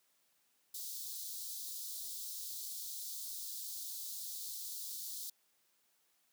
white high-pass noise, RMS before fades -44 dBFS, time 0.74-5.3 s, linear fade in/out 5 ms, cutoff 3700 Hz, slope 48 dB/octave, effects white hiss -75 dBFS RMS until 6.32 s + high-pass 150 Hz 12 dB/octave

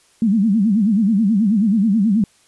sine tone with vibrato, 210 Hz, G#3, 19 cents sharp, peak -12 dBFS, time 0.22-2.24 s, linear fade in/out 2 ms, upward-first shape sine, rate 9.3 Hz, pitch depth 180 cents each way, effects white hiss -55 dBFS RMS until 2.47 s + resampled to 24000 Hz

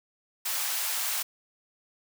white high-pass noise, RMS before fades -30 dBFS, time 0.45-1.23 s, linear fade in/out 10 ms, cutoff 690 Hz, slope 24 dB/octave, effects none

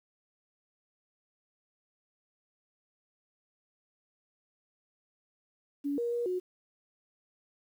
sine tone with pitch steps, 284.6 / 473.4 / 476.8 / 364.9 Hz, C#4 / A#4 / A#4 / F#4, +46 / +27 / +39 / -24 cents, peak -29 dBFS, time 5.84-6.4 s, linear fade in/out 20 ms, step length 140 ms, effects 10-bit

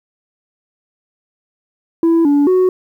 sine tone with pitch steps, 331.8 / 287.3 / 369.5 Hz, E4 / D4 / F#4, +11 / -38 / -2 cents, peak -6 dBFS, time 2.03-2.69 s, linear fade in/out 2 ms, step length 220 ms, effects tanh soft clip ceiling -8 dBFS + 8-bit

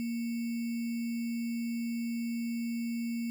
sine tone with sample-and-hold, 233.1 Hz, A#3, in tune, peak -31 dBFS, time 0-3.3 s, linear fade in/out 0 ms, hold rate 2450 Hz, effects none

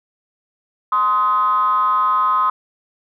triangle ring-modulated tone, 110 Hz, A2, in tune, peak -8 dBFS, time 0.92-2.5 s, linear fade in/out 5 ms, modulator 1150 Hz, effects tanh soft clip ceiling -4 dBFS

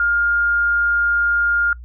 sine tone, 1411 Hz, F6, 17 cents sharp, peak -14 dBFS, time 0-1.73 s, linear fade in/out 2 ms, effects noise-tail reverb RT60 0.1 s tail -24 dB re dry + added 60 Hz sine -33 dBFS peak until 1.84 s

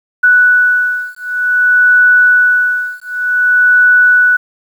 sine beating tone pair, 1480 / 1480.54 Hz, F#6 / F#6, 0 / +1 cents, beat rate 0.54 Hz, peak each -10 dBFS, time 0.23-4.37 s, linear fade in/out 10 ms, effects 7-bit

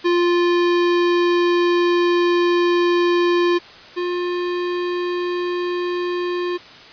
square tone pair in turn, 349.3 / 354.4 Hz, F4 / F4, 0 / +25 cents, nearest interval unison, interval 25 cents, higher second, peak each -15 / -21 dBFS, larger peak first, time 0.04-3.59 / 3.96-6.58 s, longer first, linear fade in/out 20 ms, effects white hiss -41 dBFS RMS until 6.92 s + resampled to 11025 Hz

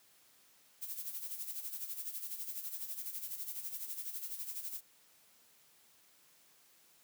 violet noise with tremolo, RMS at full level -40 dBFS, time 0.81-4.81 s, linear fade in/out 20 ms, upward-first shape sine, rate 12 Hz, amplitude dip 65%, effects white hiss -66 dBFS RMS until 7.03 s + high-pass 100 Hz 12 dB/octave

